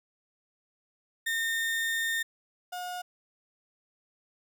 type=tone pair in turn; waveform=35% pulse; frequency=1825 / 719.5 Hz; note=A#6 / F#5; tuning=-37 / -49 cents; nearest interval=octave + major third; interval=1612 cents; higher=first; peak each=-26 / -33 dBFS; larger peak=first; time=1.26-2.23 / 2.72-3.02 s; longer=first; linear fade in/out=10 ms; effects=none